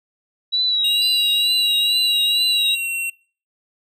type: tone with vibrato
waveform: sine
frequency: 3906 Hz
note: B7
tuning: 20 cents flat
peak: -16 dBFS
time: 0.52-2.76 s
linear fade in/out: 20 ms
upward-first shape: triangle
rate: 2.2 Hz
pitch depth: 49 cents each way
type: tone with pitch glide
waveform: square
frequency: 2806 to 2728 Hz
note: F7 to F7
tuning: +8 to -41 cents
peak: -22 dBFS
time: 0.84-3.1 s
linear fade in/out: 5 ms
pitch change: -49 cents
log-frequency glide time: 2.48-2.88 s
type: tone with exponential decay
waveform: triangle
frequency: 4814 Hz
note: D8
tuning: 42 cents sharp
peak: -25 dBFS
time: 1.02-1.81 s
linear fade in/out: 1 ms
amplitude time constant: 170 ms
effects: noise-tail reverb RT60 0.4 s tail -22 dB re dry